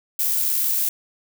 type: noise with amplitude modulation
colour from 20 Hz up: violet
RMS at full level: -20 dBFS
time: 0.19-0.89 s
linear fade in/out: 5 ms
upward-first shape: sine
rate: 77.6 Hz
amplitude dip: 30%
effects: none

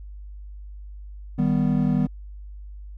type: chord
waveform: triangle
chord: Eb augmented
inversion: none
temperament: equal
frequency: 155.56 / 196 / 246.9 Hz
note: Eb3 / G3 / B3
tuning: 0 / 0 / 0 cents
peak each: -21 dBFS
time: 1.38-2.07 s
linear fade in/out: 10 ms
effects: added 50 Hz sine -36 dBFS peak until 2.97 s

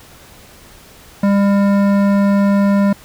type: tone with hard clipping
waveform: sine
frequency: 200 Hz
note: G3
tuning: 35 cents sharp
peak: -12 dBFS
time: 1.23-2.93 s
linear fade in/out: 5 ms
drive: 14 dB
effects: pink hiss -42 dBFS RMS until 3.04 s

